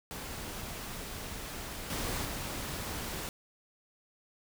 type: noise with level steps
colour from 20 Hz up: pink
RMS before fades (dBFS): -41 / -35 / -38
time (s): 0.11-3.29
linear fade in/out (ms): 0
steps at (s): 1.9 / 2.25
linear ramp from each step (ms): 2
effects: none